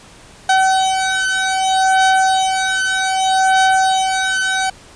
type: beating tone pair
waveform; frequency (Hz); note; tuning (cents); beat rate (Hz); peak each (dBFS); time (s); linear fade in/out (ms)
30% pulse; 760 / 760.64; F#5 / F#5; +46 / +48; 0.64; -13; 0.49-4.7; 5
effects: pink hiss -42 dBFS RMS until 4.95 s + resampled to 22050 Hz